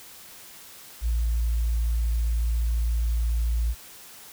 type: tone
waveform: sine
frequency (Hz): 57.2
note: A#1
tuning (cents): -32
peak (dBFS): -20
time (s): 1.01-3.75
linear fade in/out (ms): 50
effects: tanh soft clip ceiling -18 dBFS + white hiss -46 dBFS RMS until 4.32 s